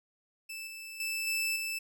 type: tone with level steps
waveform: sawtooth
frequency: 2637 Hz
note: E7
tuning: in tune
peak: -36 / -39 / -29 / -26 / -30 dBFS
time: 0.49-1.79 s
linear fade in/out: 10 ms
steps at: 0.67 / 1 / 1.27 / 1.56 s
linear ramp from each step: 2 ms
effects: none